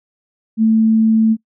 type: tone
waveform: sine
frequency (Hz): 221.6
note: A3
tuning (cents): +13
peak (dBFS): -9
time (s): 0.57-1.37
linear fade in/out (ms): 50
effects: noise-tail reverb RT60 0.1 s tail -24 dB re dry